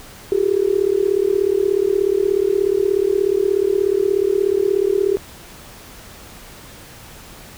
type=tone with amplitude modulation; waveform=sine; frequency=394 Hz; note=G4; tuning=9 cents sharp; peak=-10 dBFS; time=0.32-5.17 s; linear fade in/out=0 ms; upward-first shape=sine; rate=36.7 Hz; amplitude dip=95%; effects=pink hiss -40 dBFS RMS until 7.57 s